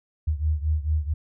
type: beating tone pair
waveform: sine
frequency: 75.6 / 80.1 Hz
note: D#2 / E2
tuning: -49 / -49 cents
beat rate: 4.5 Hz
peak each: -23 / -26 dBFS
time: 0.27-1.14 s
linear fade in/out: 10 ms
effects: none